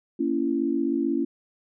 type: chord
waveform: sine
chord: A# diminished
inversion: none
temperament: just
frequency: 233.1 / 279.7 / 335.6 Hz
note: A#3 / C#4 / E4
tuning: 0 / +16 / +31 cents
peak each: -29 / -25 / -26 dBFS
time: 0.19-1.25 s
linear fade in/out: 10 ms
effects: none